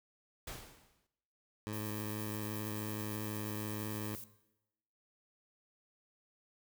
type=noise with exponential decay; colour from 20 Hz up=pink; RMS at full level=-42 dBFS; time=0.47-1.07 s; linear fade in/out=5 ms; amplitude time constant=130 ms
type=tone; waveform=15% pulse; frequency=106.1 Hz; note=G#2; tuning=38 cents sharp; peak=-32 dBFS; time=1.67-4.15 s; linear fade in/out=0 ms
type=noise with tremolo; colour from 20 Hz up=violet; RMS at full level=-46 dBFS; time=1.73-4.24 s; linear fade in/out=0 ms; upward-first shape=sine; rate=8.7 Hz; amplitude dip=25%
effects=noise-tail reverb RT60 0.9 s tail -17 dB re dry